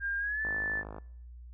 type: tone with pitch glide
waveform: sine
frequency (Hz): 1606 to 1751.4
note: G6 to A6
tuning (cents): +41 to -8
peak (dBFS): -30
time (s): 0-0.84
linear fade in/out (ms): 50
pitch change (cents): +151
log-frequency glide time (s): 0.18-0.42
type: click train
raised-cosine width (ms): 1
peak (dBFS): -28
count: 29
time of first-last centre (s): 0.45-0.983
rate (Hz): 52.5
effects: noise-tail reverb RT60 0.7 s tail -23 dB re dry + added 60 Hz sine -45 dBFS peak until 1.53 s